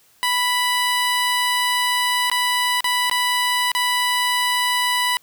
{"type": "tone with dropouts", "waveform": "15% pulse", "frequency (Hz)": 987.8, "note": "B5", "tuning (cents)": 0, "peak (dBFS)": -11, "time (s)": [0.23, 5.17], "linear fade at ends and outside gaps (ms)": 0, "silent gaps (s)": [[2.299, 2.315], [2.806, 2.843], [3.098, 3.113], [3.717, 3.75]], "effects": ["white hiss -56 dBFS RMS until 5.22 s"]}